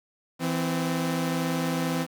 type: tone pair together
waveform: sawtooth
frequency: 164.81 / 258.2 Hz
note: E3 / C4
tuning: 0 / -23 cents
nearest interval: minor sixth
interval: 777 cents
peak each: -24 dBFS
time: 0.39-2.07 s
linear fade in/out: 50 ms
effects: 8-bit